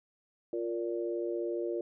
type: chord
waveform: sine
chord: Bb major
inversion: second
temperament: equal with one note detuned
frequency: 349.2 / 466.2 / 580.6 Hz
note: F4 / Bb4 / D5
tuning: 0 / 0 / -20 cents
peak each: -33 / -37 / -39 dBFS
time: 0.53-1.81 s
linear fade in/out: 2 ms
effects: none